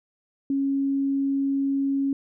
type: tone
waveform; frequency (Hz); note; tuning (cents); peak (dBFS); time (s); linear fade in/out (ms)
sine; 275.1; C#4; -13; -21; 0.5-2.13; 2
effects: none